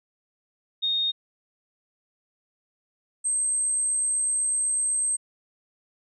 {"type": "tone pair in turn", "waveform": "sine", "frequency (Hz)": [3701, 8308], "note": ["A#7", "C9"], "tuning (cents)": [-13, -13], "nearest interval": "octave + major second", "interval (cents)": 1400, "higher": "second", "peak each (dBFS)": -22, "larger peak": "neither", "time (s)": [[0.82, 1.12], [3.24, 5.17]], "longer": "second", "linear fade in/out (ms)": 20, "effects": []}